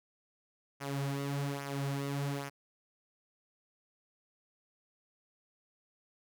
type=tone with flanger; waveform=sawtooth; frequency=140.1 Hz; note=C#3; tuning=19 cents sharp; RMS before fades=-36 dBFS; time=0.8-2.5 s; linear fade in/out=20 ms; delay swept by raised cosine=0.24 to 5.94 ms; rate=1.2 Hz; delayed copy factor=-0.65; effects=none

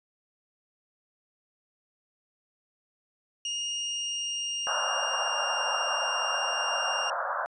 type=tone with pitch glide; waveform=30% pulse; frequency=2845 to 2803 Hz; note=F7 to F7; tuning=+31 to +6 cents; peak=-27 dBFS; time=3.45-7.1 s; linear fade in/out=2 ms; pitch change=-25 cents; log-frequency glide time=3.73-5.47 s
type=band-pass noise; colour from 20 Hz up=white; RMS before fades=-31 dBFS; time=4.67-7.46 s; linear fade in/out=0 ms; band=530 to 1600 Hz; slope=96 dB/octave
effects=resampled to 22050 Hz

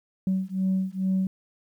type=beating tone pair; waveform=sine; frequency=188 / 190.3 Hz; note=F#3 / F#3; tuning=+28 / +49 cents; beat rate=2.3 Hz; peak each=-25 dBFS; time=0.27-1.27 s; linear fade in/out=2 ms; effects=tanh soft clip ceiling -18 dBFS + 10-bit

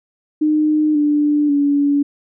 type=tone with pitch steps; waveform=sine; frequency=305.4 / 295.3 / 285.6 Hz; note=D#4 / D4 / D4; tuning=-32 / +10 / -48 cents; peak=-12 dBFS; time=0.41-2.03 s; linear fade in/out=10 ms; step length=540 ms; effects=none

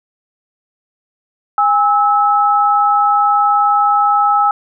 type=tone pair together; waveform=sine; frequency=818.9 / 1300 Hz; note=G#5 / E6; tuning=-25 / -24 cents; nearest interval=minor sixth; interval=801 cents; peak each=-12 dBFS; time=1.58-4.51 s; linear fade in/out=2 ms; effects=none

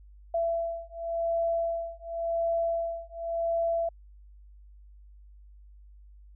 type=beating tone pair; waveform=sine; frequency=670 / 670.91 Hz; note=E5 / E5; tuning=+28 / +30 cents; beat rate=0.91 Hz; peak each=-30 dBFS; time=0.34-3.89 s; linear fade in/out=5 ms; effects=added 50 Hz sine -49 dBFS peak until 6.35 s

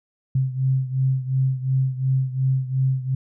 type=beating tone pair; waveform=sine; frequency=131.1 / 133.9 Hz; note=C3 / C3; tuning=+4 / +40 cents; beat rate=2.8 Hz; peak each=-20 / -24 dBFS; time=0.35-3.15 s; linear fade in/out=5 ms; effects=none

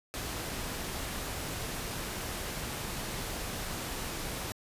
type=noise; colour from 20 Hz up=pink; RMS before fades=-37 dBFS; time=0.14-4.52 s; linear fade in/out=0 ms; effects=resampled to 32000 Hz

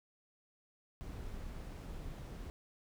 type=noise; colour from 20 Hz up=brown; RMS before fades=-45 dBFS; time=1.01-2.5 s; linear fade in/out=0 ms; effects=none

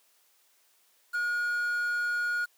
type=tone with quantisation; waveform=triangle; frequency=1439 Hz; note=F#6; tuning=49 cents flat; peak=-25 dBFS; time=1.13-2.46 s; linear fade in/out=20 ms; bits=8; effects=white hiss -66 dBFS RMS until 2.57 s + high-pass 400 Hz 12 dB/octave

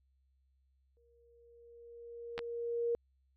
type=tone with exponential growth; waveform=sine; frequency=470.2 Hz; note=A#4; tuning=15 cents sharp; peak=-29 dBFS; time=0.97-2.95 s; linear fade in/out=0 ms; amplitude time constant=430 ms
type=clicks; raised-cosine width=0.3 ms; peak=-23 dBFS; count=2; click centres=2.379 / 2.391 s
effects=added 66 Hz sine -70 dBFS peak until 3.36 s

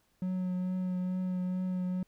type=tone with vibrato; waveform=triangle; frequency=183.3 Hz; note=F#3; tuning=16 cents flat; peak=-28 dBFS; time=0.22-2.03 s; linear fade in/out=2 ms; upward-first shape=triangle; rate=2.3 Hz; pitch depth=18 cents each way; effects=pink hiss -72 dBFS RMS until 2.07 s

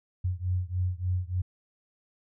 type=beating tone pair; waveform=sine; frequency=89.5 / 92.9 Hz; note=F2 / F#2; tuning=+43 / +7 cents; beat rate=3.4 Hz; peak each=-29 / -30 dBFS; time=0.24-1.42 s; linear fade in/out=10 ms; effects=none

